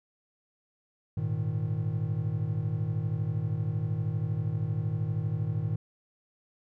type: chord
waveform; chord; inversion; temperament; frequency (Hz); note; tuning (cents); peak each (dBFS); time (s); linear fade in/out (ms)
triangle; Ab suspended second; none; equal; 103.83 / 116.54 / 155.56; Ab2 / Bb2 / Eb3; 0 / 0 / 0; -30; 1.17-5.76; 5
effects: none